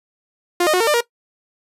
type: tone with pitch steps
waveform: sawtooth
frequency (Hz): 352 / 616 / 364.1 / 456.3 / 598 / 472.7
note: F4 / D#5 / F#4 / A#4 / D5 / A#4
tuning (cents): +14 / -17 / -28 / -37 / +31 / +24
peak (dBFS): -10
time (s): 0.6-1.008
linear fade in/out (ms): 5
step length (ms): 68
effects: noise-tail reverb RT60 0.1 s tail -18 dB re dry + resampled to 32000 Hz